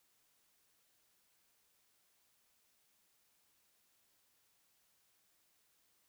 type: silence
effects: white hiss -75 dBFS RMS until 6.08 s